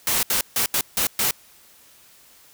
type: noise bursts at uneven times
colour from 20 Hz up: white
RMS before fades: -21 dBFS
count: 6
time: 0.07-0.23 / 0.3-0.41 / 0.56-0.66 / 0.74-0.81 / 0.97-1.07 / 1.19-1.31 s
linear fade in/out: 2 ms
effects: white hiss -52 dBFS RMS until 2.53 s